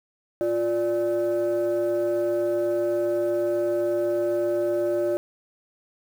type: tone pair together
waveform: sine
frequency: 350.8 / 587.3 Hz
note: F4 / D5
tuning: +8 / 0 cents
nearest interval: major sixth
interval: 892 cents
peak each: -22 dBFS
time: 0.41-5.17 s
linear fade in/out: 0 ms
effects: tanh soft clip ceiling -18 dBFS + 8-bit